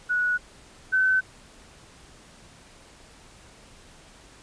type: tone pair in turn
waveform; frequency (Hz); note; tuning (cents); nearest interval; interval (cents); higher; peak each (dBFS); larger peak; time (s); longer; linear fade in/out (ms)
sine; 1467 / 1522.9; F#6 / F#6; -15 / +49; minor second; 64; second; -21 / -18; second; 0.09-0.38 / 0.92-1.21; neither; 20
effects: pink hiss -51 dBFS RMS until 4.42 s + resampled to 22050 Hz